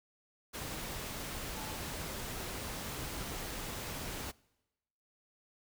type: tone in noise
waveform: sine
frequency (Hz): 872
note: A5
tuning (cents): -16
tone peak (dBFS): -47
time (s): 1.55-1.77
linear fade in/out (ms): 20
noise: pink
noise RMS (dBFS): -41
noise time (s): 0.53-4.32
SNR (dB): -9
effects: noise-tail reverb RT60 1.0 s tail -24 dB re dry